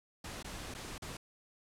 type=noise with dropouts; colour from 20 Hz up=pink; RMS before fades=-44 dBFS; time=0.24-1.17 s; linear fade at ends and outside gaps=5 ms; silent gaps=0.428-0.444 / 0.741-0.747 / 0.981-1.02 s; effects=low-pass 10000 Hz 12 dB/octave